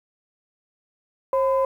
sine tone pair together, 536 / 1011.8 Hz, C5 / B5, +42 / +42 cents, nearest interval major seventh, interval 1100 cents, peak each -18 / -23 dBFS, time 1.33-1.65 s, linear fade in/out 2 ms, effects tanh soft clip ceiling -11 dBFS + 9-bit

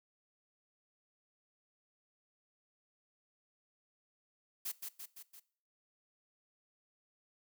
blue noise with echo, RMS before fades -39 dBFS, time 4.65-4.72 s, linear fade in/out 10 ms, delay 170 ms, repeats 4, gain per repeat -4 dB, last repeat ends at 5.4 s, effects noise-tail reverb RT60 0.5 s tail -20 dB re dry

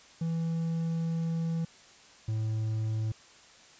triangle tone pair in turn, 164.81 / 109.74 Hz, E3 / A2, 0 / -4 cents, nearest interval perfect fifth, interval 704 cents, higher first, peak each -26 dBFS, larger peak neither, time 0.21-1.65 / 2.28-3.12 s, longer first, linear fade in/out 5 ms, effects white hiss -55 dBFS RMS until 3.79 s + resampled to 16000 Hz

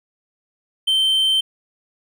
triangle tone, 3110 Hz, G7, 14 cents flat, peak -13 dBFS, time 0.87-1.41 s, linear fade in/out 10 ms, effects none

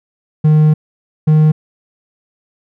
triangle tone pair in turn, 153.6 / 154.49 Hz, D#3 / D#3, -22 / -12 cents, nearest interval unison, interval 10 cents, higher second, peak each -4 dBFS, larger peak neither, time 0.44-0.74 / 1.27-1.52 s, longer first, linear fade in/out 10 ms, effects none

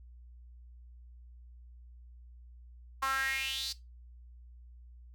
sawtooth tone with high-pass filter sweep, 267.7 Hz, C4, 40 cents sharp, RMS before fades -34 dBFS, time 3.02-3.73 s, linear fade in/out 10 ms, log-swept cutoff 1100 to 4700 Hz, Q 5.4, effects noise-tail reverb RT60 0.2 s tail -17 dB re dry + added 60 Hz sine -50 dBFS peak until 5.14 s

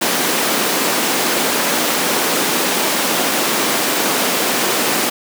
pink high-pass noise, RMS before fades -17 dBFS, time 0.01-5.1 s, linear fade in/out 10 ms, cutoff 220 Hz, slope 24 dB/octave, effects none

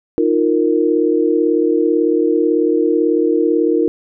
sine chord, Eb suspended second, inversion none, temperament equal with one note detuned, 311.1 / 349.2 / 462.9 Hz, Eb4 / F4 / Bb4, 0 / 0 / -12 cents, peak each -16 dBFS, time 0.18-3.88 s, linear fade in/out 0 ms, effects none

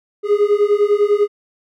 triangle beating tone pair, 407.7 / 417.7 Hz, G#4 / G#4, -32 / +10 cents, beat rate 10 Hz, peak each -13 dBFS, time 0.23-1.28 s, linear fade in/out 50 ms, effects none

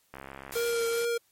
click train, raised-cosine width 0.5 ms, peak -26 dBFS, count 30, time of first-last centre 0.14-0.568 s, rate 67.7 Hz
white noise, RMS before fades -39 dBFS, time 0.52-1.05 s, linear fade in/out 2 ms
square tone with vibrato, 466.2 Hz, A#4, in tune, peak -27 dBFS, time 0.55-1.18 s, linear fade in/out 10 ms, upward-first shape triangle, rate 2.4 Hz, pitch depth 20 cents each way
effects white hiss -68 dBFS RMS until 1.31 s + MP3 64 kbps

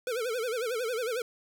square tone with vibrato, 472.8 Hz, A#4, 24 cents sharp, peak -30 dBFS, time 0.07-1.22 s, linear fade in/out 2 ms, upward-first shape sine, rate 11 Hz, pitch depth 150 cents each way, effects none

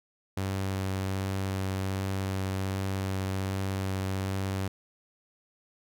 sawtooth tone with vibrato, 96 Hz, G2, 36 cents flat, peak -25 dBFS, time 0.37-4.68 s, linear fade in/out 5 ms, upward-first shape sine, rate 1.3 Hz, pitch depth 10 cents each way, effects none

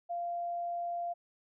sine tone, 693 Hz, F5, 14 cents flat, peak -33 dBFS, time 0.09-1.14 s, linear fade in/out 20 ms, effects none

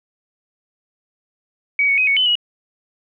sine tone with pitch steps, 2264 / 2223 / 2521 / 2222 / 3028 / 2910 Hz, C#7 / C#7 / D#7 / C#7 / F#7 / F#7, +36 / +4 / +22 / +4 / +39 / -29 cents, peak -13 dBFS, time 1.79-2.354 s, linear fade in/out 2 ms, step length 94 ms, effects none

